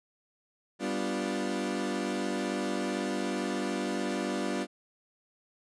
30% pulse chord, G dominant seventh, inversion none, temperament equal, 196 / 246.9 / 293.7 / 349.2 Hz, G3 / B3 / D4 / F4, 0 / 0 / 0 / 0 cents, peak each -33 dBFS, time 0.79-4.67 s, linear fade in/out 50 ms, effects resampled to 22050 Hz

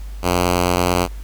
5% pulse tone, 89 Hz, F2, 33 cents sharp, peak -4 dBFS, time 0.22-1.08 s, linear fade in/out 50 ms, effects added 50 Hz sine -28 dBFS peak until 1.23 s + pink hiss -47 dBFS RMS until 1.23 s

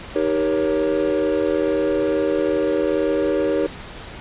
triangle chord, Eb dominant seventh, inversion none, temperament equal with one note detuned, 311.1 / 392 / 472.1 / 554.4 Hz, Eb4 / G4 / Bb4 / Db5, 0 / 0 / +22 / 0 cents, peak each -21 dBFS, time 0.15-3.67 s, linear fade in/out 10 ms, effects pink hiss -36 dBFS RMS until 4.2 s + resampled to 8000 Hz

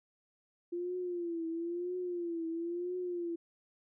sine tone with vibrato, 344.9 Hz, F4, 22 cents flat, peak -34 dBFS, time 0.72-3.36 s, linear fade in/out 10 ms, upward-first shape triangle, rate 1 Hz, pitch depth 100 cents each way, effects none

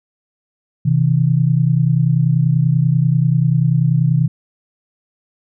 sine tone pair together, 129.7 / 160 Hz, C3 / D#3, -15 / +49 cents, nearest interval major third, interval 364 cents, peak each -14 dBFS, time 0.85-4.28 s, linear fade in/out 10 ms, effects none

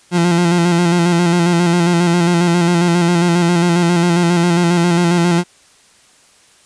30% pulse tone with vibrato, 172.9 Hz, F3, 17 cents flat, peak -8 dBFS, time 0.11-5.44 s, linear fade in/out 50 ms, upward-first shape square, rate 7.4 Hz, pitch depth 37 cents each way, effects white hiss -49 dBFS RMS until 6.65 s + resampled to 22050 Hz

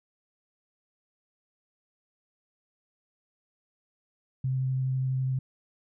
sine tone with vibrato, 130.81 Hz, C3, in tune, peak -25 dBFS, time 4.44-5.39 s, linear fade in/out 5 ms, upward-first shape triangle, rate 12 Hz, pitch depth 12 cents each way, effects none

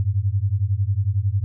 sine beating tone pair, 93.8 / 104.8 Hz, F#2 / G#2, +24 / +16 cents, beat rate 11 Hz, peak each -21 dBFS, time 0-1.44 s, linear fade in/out 0 ms, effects none

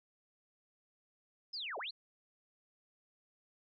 sine linear two-way sweep, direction down then up, 5270 to 368.8 to 4510 Hz, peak -39 dBFS, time 1.53-1.91 s, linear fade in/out 10 ms, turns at 1.78 s, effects none

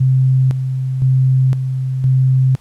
sine tone with tremolo, 130.81 Hz, C3, in tune, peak -9 dBFS, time 0-2.56 s, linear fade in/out 10 ms, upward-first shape square, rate 0.98 Hz, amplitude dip 55%, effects pink hiss -51 dBFS RMS until 2.6 s + low-pass 12000 Hz 12 dB/octave

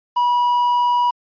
triangle tone with quantisation, 972 Hz, B5, 28 cents flat, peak -12 dBFS, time 0.16-1.11 s, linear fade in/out 10 ms, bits 7, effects resampled to 11025 Hz

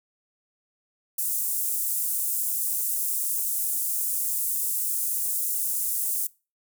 pink high-pass noise, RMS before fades -27 dBFS, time 1.18-6.27 s, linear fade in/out 5 ms, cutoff 8900 Hz, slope 24 dB/octave, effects noise-tail reverb RT60 0.3 s tail -22 dB re dry

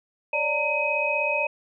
sine tone cluster, 561 / 597 / 914 / 2526 Hz, C#5 / D5 / A#5 / D#7, +21 / +28 / -34 / +26 cents, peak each -31 / -28 / -30 / -24 dBFS, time 0.33-1.47 s, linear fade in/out 5 ms, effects none

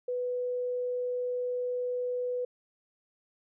sine tone, 495.2 Hz, B4, 5 cents sharp, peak -29 dBFS, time 0.08-2.45 s, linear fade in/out 5 ms, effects none

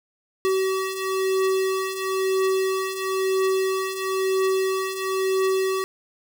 square beating tone pair, 380 / 381 Hz, F#4 / G4, +46 / -49 cents, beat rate 1 Hz, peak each -28 / -23 dBFS, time 0.45-5.84 s, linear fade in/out 0 ms, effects none

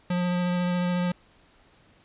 square tone with vibrato, 178 Hz, F3, 33 cents sharp, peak -24 dBFS, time 0.1-1.12 s, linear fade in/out 5 ms, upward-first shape triangle, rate 14 Hz, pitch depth 13 cents each way, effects pink hiss -59 dBFS RMS until 2.04 s + resampled to 8000 Hz

